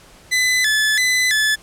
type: tone with vibrato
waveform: sawtooth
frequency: 1864.7 Hz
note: A#6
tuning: in tune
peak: -11 dBFS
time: 0.31-1.56 s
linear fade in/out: 20 ms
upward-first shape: square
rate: 1.5 Hz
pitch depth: 130 cents each way
effects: pink hiss -46 dBFS RMS until 1.62 s + low-pass 11000 Hz 12 dB/octave